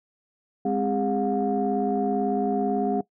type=tone cluster; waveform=sine; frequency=205.1 / 263.2 / 407.3 / 719 Hz; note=G#3 / C4 / G#4 / F#5; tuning=-21 / +10 / -34 / -50 cents; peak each=-27 dBFS; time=0.65-3.01 s; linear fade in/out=5 ms; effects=noise-tail reverb RT60 0.1 s tail -19 dB re dry + tanh soft clip ceiling -13 dBFS